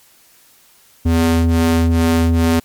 square ring-modulated tone, 82.41 Hz, E2, in tune, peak -9 dBFS, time 1.05-2.6 s, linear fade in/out 10 ms, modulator 166 Hz, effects white hiss -50 dBFS RMS until 2.64 s + MP3 96 kbps

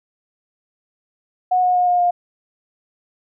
sine tone with pitch steps, 732 / 725.7 / 719.4 / 713.2 / 707.1 Hz, F#5 / F#5 / F#5 / F5 / F5, -19 / -34 / -49 / +36 / +21 cents, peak -13 dBFS, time 1.51-2.11 s, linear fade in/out 10 ms, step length 120 ms, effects none

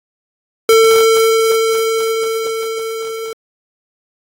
square tone with level ramp, 448.2 Hz, A4, 32 cents sharp, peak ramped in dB -6 to -23 dBFS, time 0.69-3.33 s, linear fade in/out 2 ms, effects AAC 48 kbps

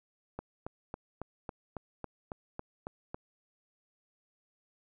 click train, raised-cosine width 1 ms, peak -24 dBFS, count 11, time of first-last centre 0.39-3.145 s, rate 3.63 Hz, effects none

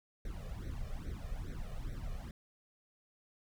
brown noise with flanger, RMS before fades -41 dBFS, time 0.25-2.31 s, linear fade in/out 2 ms, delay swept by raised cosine 0.5 to 1.7 ms, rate 2.4 Hz, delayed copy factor +0.95, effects none

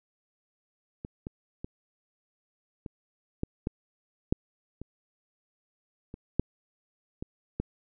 clicks, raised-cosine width 3 ms, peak -24 / -23 / -23 / -25 / -16 / -16 / -10 / -26 / -27 / -10 / -22 / -16 dBFS, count 12, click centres 1.049 / 1.269 / 1.645 / 2.862 / 3.434 / 3.671 / 4.325 / 4.816 / 6.141 / 6.396 / 7.225 / 7.6 s, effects none

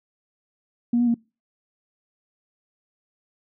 sine tone with pitch steps, 238 / 241.7 / 233.9 Hz, A#3 / B3 / A#3, +36 / -37 / +6 cents, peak -16 dBFS, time 0.93-1.143 s, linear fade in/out 5 ms, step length 71 ms, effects noise-tail reverb RT60 0.3 s tail -25 dB re dry + tanh soft clip ceiling -12 dBFS

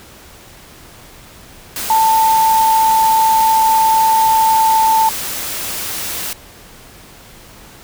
sine tone in noise, 888 Hz, A5, 16 cents sharp, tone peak -9 dBFS, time 1.9-5.09 s, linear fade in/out 2 ms, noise white, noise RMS -23 dBFS, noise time 1.76-6.33 s, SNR +11 dB, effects pink hiss -40 dBFS RMS until 7.83 s

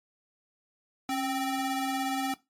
40% pulse ring-modulated tone, 525 Hz, C5, 6 cents sharp, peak -24 dBFS, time 1.09-2.34 s, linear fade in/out 2 ms, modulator 254 Hz, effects noise-tail reverb RT60 0.2 s tail -17 dB re dry + MP3 64 kbps

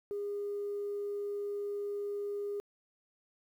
sine tone, 407.5 Hz, G#4, 33 cents flat, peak -33 dBFS, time 0.11-2.6 s, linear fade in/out 0 ms, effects tanh soft clip ceiling -30 dBFS + 11-bit

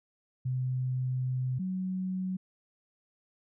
sine tone pair in turn, 128.1 / 186.3 Hz, C3 / F#3, -36 / +12 cents, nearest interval tritone, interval 648 cents, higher second, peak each -28 / -30 dBFS, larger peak first, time 0.45-1.59 / 1.59-2.37 s, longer first, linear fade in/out 10 ms, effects none

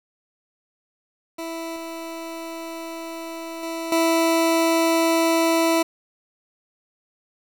20% pulse tone with level steps, 329.6 Hz, E4, in tune, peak -24 / -26 / -22 / -12 dBFS, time 1.38-5.83 s, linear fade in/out 10 ms, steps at 1.76 / 3.63 / 3.92 s, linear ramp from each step 2 ms, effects 8-bit

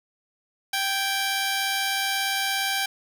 10% pulse tone pair together, 782.2 / 1661.2 Hz, G5 / G#6, -4 / 0 cents, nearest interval octave + minor second, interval 1304 cents, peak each -16 / -23 dBFS, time 0.73-2.86 s, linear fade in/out 5 ms, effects none

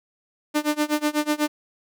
sawtooth tone with tremolo, 299.6 Hz, D4, 35 cents sharp, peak -14 dBFS, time 0.54-1.48 s, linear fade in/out 20 ms, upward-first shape sine, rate 8.1 Hz, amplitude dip 95%, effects none

